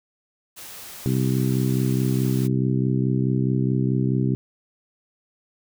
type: noise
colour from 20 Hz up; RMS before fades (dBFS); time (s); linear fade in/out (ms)
white; -39; 0.56-2.48; 20
type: harmonic tone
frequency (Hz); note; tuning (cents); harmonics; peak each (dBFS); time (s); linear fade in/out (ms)
64.7; C2; -19; 2 / 3 / 4 / 5 / 6; -21 / -25 / -27 / -29 / -31; 1.06-4.35; 0
effects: none